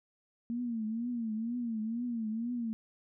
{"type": "tone with vibrato", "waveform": "sine", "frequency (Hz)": 230, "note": "A#3", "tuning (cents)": -23, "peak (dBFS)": -32, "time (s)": [0.5, 2.73], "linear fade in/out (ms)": 0, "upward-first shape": "triangle", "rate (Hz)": 2.1, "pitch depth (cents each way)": 130, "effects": []}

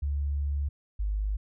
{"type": "tone pair in turn", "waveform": "sine", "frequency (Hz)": [71.4, 51.07], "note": ["D2", "G#1"], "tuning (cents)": [-48, -28], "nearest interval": "tritone", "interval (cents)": 580, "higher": "first", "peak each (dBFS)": -26, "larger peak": "neither", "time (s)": [[0.02, 0.69], [0.99, 1.37]], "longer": "first", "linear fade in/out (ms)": 10, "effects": []}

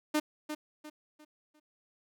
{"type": "tone with echo", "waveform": "sawtooth", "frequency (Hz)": 303.1, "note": "D#4", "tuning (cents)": -45, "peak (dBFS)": -22, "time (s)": [0.14, 0.2], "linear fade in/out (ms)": 10, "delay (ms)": 350, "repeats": 4, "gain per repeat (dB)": -9, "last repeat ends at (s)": 1.6, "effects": []}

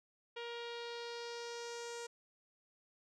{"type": "tone with low-pass filter sweep", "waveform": "sawtooth", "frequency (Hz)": 471.5, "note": "A#4", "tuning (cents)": 20, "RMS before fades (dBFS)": -45, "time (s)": [0.36, 2.07], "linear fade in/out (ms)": 10, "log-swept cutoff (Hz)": [3200, 7400], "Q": 2.5, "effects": []}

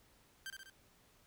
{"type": "tone with echo", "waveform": "sawtooth", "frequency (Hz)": 1568, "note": "G6", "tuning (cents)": 0, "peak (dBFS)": -39, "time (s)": [0.46, 0.5], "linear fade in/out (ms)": 0, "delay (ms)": 66, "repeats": 3, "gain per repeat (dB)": -4, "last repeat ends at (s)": 0.698, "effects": ["pink hiss -68 dBFS RMS until 1.26 s"]}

